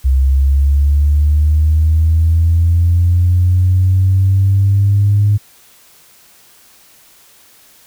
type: linear sweep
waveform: sine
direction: up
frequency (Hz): 65.6 to 103.83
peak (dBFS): -7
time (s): 0.04-5.38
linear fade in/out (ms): 20
effects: tanh soft clip ceiling -3 dBFS + white hiss -46 dBFS RMS until 7.86 s